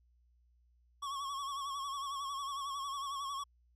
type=tone with vibrato; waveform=square; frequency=1108.7 Hz; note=C#6; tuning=in tune; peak=-38 dBFS; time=1.02-3.44 s; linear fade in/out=10 ms; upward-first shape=sine; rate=11 Hz; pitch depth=58 cents each way; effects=added 60 Hz sine -66 dBFS peak until 3.75 s + low-pass 9000 Hz 12 dB/octave